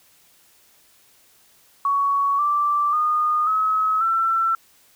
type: tone with pitch steps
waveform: sine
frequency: 1120 / 1171.6 / 1225.6 / 1282.1 / 1341.2 Hz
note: C#6 / D6 / D#6 / E6 / E6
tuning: +18 / -5 / -27 / -48 / +30 cents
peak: -17 dBFS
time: 1.85-4.55 s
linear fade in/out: 2 ms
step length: 540 ms
effects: white hiss -56 dBFS RMS until 4.95 s